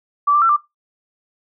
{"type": "tone with pitch steps", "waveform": "sine", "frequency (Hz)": [1158, 1180, 1345, 1181], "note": ["D6", "D6", "E6", "D6"], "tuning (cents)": [-25, 8, 34, 9], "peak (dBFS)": -11, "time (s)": [0.27, 0.566], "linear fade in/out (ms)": 10, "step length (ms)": 74, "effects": ["noise-tail reverb RT60 0.2 s tail -20 dB re dry"]}